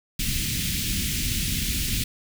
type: band-stop noise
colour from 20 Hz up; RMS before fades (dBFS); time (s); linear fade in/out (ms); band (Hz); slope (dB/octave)
pink; -26; 0.19-2.04; 5; 250 to 2300; 24
effects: none